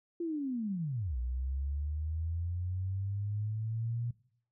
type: linear two-way sweep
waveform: sine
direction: down then up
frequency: 348.4 to 59.7 to 119.9 Hz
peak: -32 dBFS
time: 0.2-4.11 s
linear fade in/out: 5 ms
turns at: 1.17 s
effects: noise-tail reverb RT60 0.6 s tail -20 dB re dry